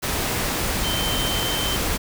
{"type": "tone in noise", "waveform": "sine", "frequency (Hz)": 3100, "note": "G7", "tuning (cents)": -20, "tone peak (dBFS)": -26, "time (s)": [0.83, 1.77], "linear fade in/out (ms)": 20, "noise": "pink", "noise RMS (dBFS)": -24, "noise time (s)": [0.02, 1.98], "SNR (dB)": -5, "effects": []}